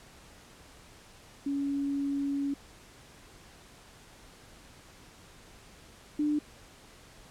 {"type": "tone pair in turn", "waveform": "sine", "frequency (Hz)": [280.5, 297.7], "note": ["C#4", "D4"], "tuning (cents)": [21, 24], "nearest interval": "minor second", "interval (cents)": 103, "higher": "second", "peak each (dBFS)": [-28, -25], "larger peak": "second", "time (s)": [[1.46, 2.54], [6.19, 6.39]], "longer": "first", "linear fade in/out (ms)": 5, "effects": ["pink hiss -54 dBFS RMS until 7.3 s", "low-pass 10000 Hz 12 dB/octave"]}